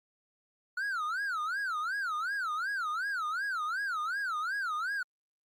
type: tone with vibrato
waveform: triangle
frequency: 1418 Hz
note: F6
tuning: 26 cents sharp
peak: -29 dBFS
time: 0.77-5.03 s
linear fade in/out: 5 ms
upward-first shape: sine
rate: 2.7 Hz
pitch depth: 270 cents each way
effects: Opus 48 kbps